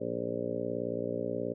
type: harmonic tone with a mistuned harmonic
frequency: 58.6 Hz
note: A#1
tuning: 10 cents sharp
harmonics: 2 / 3 / 4 / 5 / 6 / 7 / 8 / 9 / 10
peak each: -44 / -43 / -40 / -40 / -47 / -37 / -41 / -37 / -40 dBFS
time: 0-1.54 s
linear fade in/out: 20 ms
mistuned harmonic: 2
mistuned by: -72 cents
effects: none